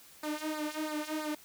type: tone with flanger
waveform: sawtooth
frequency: 306 Hz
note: D#4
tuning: 29 cents flat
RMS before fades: -36 dBFS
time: 0.23-1.35 s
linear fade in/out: 5 ms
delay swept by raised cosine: 0.32 to 3.22 ms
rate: 3 Hz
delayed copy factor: -0.95
effects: white hiss -56 dBFS RMS until 1.44 s